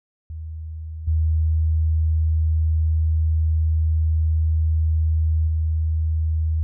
sine tone with level steps, 79.3 Hz, D#2, 33 cents sharp, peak -29 / -16 / -18 dBFS, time 0.3-6.63 s, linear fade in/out 0 ms, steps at 1.07 / 5.47 s, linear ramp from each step 10 ms, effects none

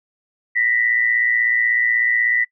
sine tone pair together, 1859.2 / 1975.5 Hz, A#6 / B6, -5 / 0 cents, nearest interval minor second, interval 105 cents, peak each -22 / -16 dBFS, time 0.55-2.45 s, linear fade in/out 20 ms, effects noise-tail reverb RT60 0.1 s tail -23 dB re dry

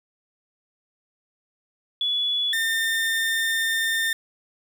sine / 30% pulse tone pair in turn, 3415 / 1809 Hz, G#7 / A6, +48 / +48 cents, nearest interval major seventh, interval 1100 cents, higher first, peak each -21 / -19 dBFS, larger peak second, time 2.01-2.53 / 2.53-4.13 s, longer second, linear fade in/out 2 ms, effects 9-bit

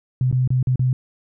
sine tone with dropouts, 127.7 Hz, C3, 42 cents flat, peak -15 dBFS, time 0.21-0.93 s, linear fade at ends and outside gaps 2 ms, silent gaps 0.314-0.326 / 0.476-0.504 / 0.628-0.671 / 0.758-0.794 s, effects none

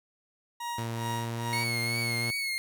40% pulse tone with tremolo, 947 Hz, A#5, 27 cents sharp, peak -31 dBFS, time 0.6-1.64 s, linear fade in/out 5 ms, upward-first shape sine, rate 2.4 Hz, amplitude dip 85%
sawtooth tone with pitch glide, 115.3 to 117.72 Hz, A#2 to A#2, -19 to +17 cents, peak -28 dBFS, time 0.78-2.31 s, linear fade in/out 5 ms, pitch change +36 cents, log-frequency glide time 1.13-1.66 s
30% pulse tone with vibrato, 2184 Hz, C#7, 26 cents flat, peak -27 dBFS, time 1.53-2.58 s, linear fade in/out 0 ms, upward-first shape triangle, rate 2.7 Hz, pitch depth 54 cents each way
effects none

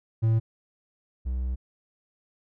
triangle tone pair in turn, 112.4 / 63.08 Hz, A2 / B1, +37 / +37 cents, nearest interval minor seventh, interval 1000 cents, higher first, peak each -17 / -24 dBFS, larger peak first, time 0.22-0.4 / 1.25-1.56 s, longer second, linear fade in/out 20 ms, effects none

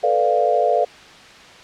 sine chord, B half-diminished seventh, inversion third, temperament equal, 440 / 493.9 / 587.3 / 698.5 Hz, A4 / B4 / D5 / F5, 0 / 0 / 0 / 0 cents, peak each -22 / -21 / -20 / -18 dBFS, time 0.03-0.85 s, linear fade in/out 10 ms, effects white hiss -42 dBFS RMS until 1.63 s + low-pass 4000 Hz 12 dB/octave

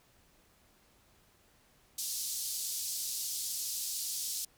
pink band-pass noise, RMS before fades -37 dBFS, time 1.98-4.45 s, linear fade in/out 5 ms, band 4600 to 15000 Hz, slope 24 dB/octave, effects pink hiss -66 dBFS RMS until 4.57 s

